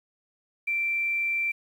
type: tone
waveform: sine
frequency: 2349 Hz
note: D7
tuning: in tune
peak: -24 dBFS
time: 0.67-1.52 s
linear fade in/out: 10 ms
effects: 9-bit